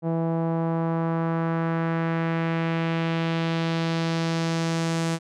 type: tone with low-pass filter sweep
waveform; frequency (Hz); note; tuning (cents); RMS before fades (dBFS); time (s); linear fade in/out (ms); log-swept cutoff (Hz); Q
sawtooth; 164.81; E3; 0; -25; 0.02-5.19; 50; 680 to 8000; 1.4
effects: none